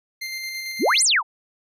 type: tone with tremolo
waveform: 25% pulse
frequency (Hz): 2093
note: C7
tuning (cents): 0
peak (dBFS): -24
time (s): 0.21-1.03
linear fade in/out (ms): 10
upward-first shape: square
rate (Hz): 8.9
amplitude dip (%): 25
type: exponential two-way sweep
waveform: sine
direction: up then down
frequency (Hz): 172.7 to 9900 to 804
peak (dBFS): -15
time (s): 0.79-1.23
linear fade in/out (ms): 50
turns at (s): 1.03
effects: resampled to 32000 Hz